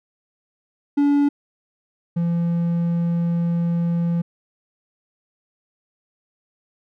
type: tone pair in turn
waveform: triangle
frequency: 286.4 / 170.29 Hz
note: D4 / F3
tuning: -43 / -43 cents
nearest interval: major sixth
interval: 900 cents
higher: first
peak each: -12 / -16 dBFS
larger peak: first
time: 0.97-1.29 / 2.16-4.22 s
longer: second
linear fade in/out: 10 ms
effects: none

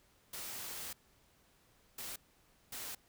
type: noise bursts at uneven times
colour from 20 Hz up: white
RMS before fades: -44 dBFS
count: 3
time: 0.33-0.93 / 1.98-2.16 / 2.72-2.95 s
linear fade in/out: 5 ms
effects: pink hiss -69 dBFS RMS until 3.08 s

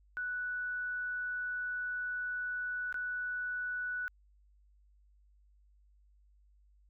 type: tone with dropouts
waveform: sine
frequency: 1480 Hz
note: F#6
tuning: in tune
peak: -34 dBFS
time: 0.17-4.08 s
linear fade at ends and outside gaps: 0 ms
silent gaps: 2.926-2.943 s
effects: added 50 Hz sine -62 dBFS peak until 6.89 s

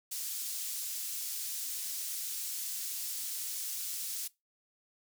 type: high-pass noise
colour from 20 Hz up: pink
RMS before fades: -38 dBFS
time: 0.11-4.28 s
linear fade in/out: 10 ms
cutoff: 6300 Hz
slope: 12 dB/octave
effects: noise-tail reverb RT60 0.2 s tail -20 dB re dry

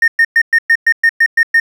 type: tone bursts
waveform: triangle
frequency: 1835 Hz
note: A#6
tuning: 28 cents flat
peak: -3 dBFS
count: 10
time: 0.02-1.6 s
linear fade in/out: 5 ms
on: 59 ms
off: 110 ms
effects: tanh soft clip ceiling -2 dBFS

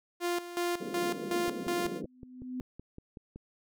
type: tone with tremolo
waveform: sawtooth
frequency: 349.2 Hz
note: F4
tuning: in tune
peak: -25 dBFS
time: 0.2-2.02 s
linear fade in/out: 50 ms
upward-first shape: square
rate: 2.7 Hz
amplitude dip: 75%
type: band-pass noise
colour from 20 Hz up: pink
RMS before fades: -39 dBFS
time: 0.8-2.06 s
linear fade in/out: 5 ms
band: 170 to 520 Hz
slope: 48 dB/octave
type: click train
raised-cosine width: 3 ms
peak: -32 dBFS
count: 11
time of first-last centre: 1.48-3.36 s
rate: 5.32 Hz
type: tone with exponential growth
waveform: sine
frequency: 253 Hz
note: B3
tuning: 42 cents sharp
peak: -32 dBFS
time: 1.86-2.6 s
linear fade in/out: 0 ms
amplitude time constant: 160 ms
effects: none

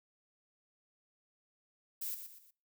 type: noise with echo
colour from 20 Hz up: violet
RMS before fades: -39 dBFS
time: 2.01-2.15 s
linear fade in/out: 10 ms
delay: 120 ms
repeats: 3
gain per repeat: -8 dB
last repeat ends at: 2.51 s
effects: noise-tail reverb RT60 0.4 s tail -24 dB re dry

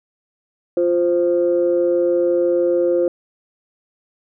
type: tone pair together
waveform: sine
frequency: 349.2 / 522.9 Hz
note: F4 / C5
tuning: 0 / -1 cents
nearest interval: perfect fifth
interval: 699 cents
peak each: -16 dBFS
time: 0.77-3.08 s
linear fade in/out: 2 ms
effects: tanh soft clip ceiling -7 dBFS

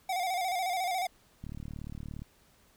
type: tone with vibrato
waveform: square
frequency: 732 Hz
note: F#5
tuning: 19 cents flat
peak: -30 dBFS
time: 0.09-1.07 s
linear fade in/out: 5 ms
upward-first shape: square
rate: 14 Hz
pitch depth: 62 cents each way
type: click train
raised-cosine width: 5 ms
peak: -29 dBFS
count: 30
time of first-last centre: 1.44-2.22 s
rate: 37.2 Hz
effects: pink hiss -64 dBFS RMS until 2.76 s

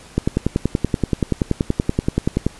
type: click train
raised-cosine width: 3 ms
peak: -3 dBFS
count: 25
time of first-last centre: 0.18-2.466 s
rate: 10.5 Hz
effects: pink hiss -43 dBFS RMS until 2.59 s + resampled to 24000 Hz

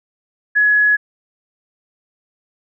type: tone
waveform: sine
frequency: 1687 Hz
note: G#6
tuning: 27 cents sharp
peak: -10 dBFS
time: 0.55-0.97 s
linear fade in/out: 20 ms
effects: none

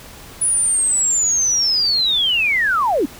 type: linear sweep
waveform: sine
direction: down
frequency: 9956 to 233.1 Hz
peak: -14 dBFS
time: 0.41-3.06 s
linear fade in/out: 10 ms
effects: pink hiss -39 dBFS RMS until 3.19 s

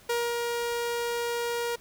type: tone with ADSR envelope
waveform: sawtooth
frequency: 473.2 Hz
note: A#4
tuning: 26 cents sharp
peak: -21 dBFS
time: 0.09-1.76 s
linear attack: 8 ms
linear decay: 230 ms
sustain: -3 dB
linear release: 9 ms
effects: pink hiss -55 dBFS RMS until 1.8 s

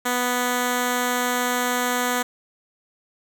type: tone with notch filter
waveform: 5% pulse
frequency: 246.9 Hz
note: B3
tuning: in tune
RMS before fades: -23 dBFS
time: 0.05-2.23 s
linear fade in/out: 10 ms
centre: 2600 Hz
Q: 2
effects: none

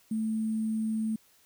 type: tone with sample-and-hold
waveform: sine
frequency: 220 Hz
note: A3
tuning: in tune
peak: -27 dBFS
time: 0.11-1.16 s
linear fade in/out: 5 ms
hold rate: 8820 Hz
effects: white hiss -63 dBFS RMS until 1.45 s

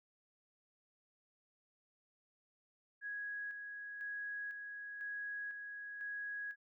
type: tone with tremolo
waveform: sine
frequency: 1661.2 Hz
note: G#6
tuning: in tune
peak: -40 dBFS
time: 3.01-6.56 s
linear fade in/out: 50 ms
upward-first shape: square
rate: 1 Hz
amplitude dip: 40%
effects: none

